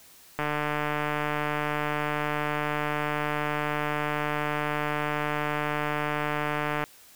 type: click train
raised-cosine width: 0.5 ms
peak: -13 dBFS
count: 962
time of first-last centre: 0.39-6.84 s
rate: 149 Hz
effects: white hiss -53 dBFS RMS until 7.15 s